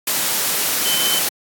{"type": "tone in noise", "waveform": "sine", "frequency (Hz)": 3060, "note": "G7", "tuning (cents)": -42, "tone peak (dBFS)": -20, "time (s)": [0.85, 1.19], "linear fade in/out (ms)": 5, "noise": "white", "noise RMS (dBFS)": -19, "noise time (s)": [0.07, 1.29], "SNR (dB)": -4, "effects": ["high-pass 150 Hz 12 dB/octave", "AAC 64 kbps"]}